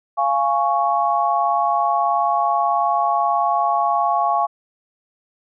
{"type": "chord", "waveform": "sine", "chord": "Db major", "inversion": "first", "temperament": "just", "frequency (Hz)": [693, 831.5, 1108.7], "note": ["F5", "Ab5", "Db6"], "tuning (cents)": [-14, 2, 0], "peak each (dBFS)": -20, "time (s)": [0.17, 4.47], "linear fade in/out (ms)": 20, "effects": []}